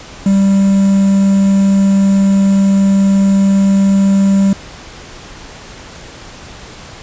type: tone with quantisation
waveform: triangle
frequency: 196 Hz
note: G3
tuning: in tune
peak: -5 dBFS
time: 0.26-4.53 s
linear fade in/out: 2 ms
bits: 5
effects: pink hiss -33 dBFS RMS until 7.02 s + resampled to 16000 Hz